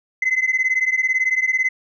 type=beating tone pair; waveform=sine; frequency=2035 / 2053 Hz; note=C7 / C7; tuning=-49 / -33 cents; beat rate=18 Hz; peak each=-18 dBFS; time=0.22-1.69 s; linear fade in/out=5 ms; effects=tanh soft clip ceiling -12 dBFS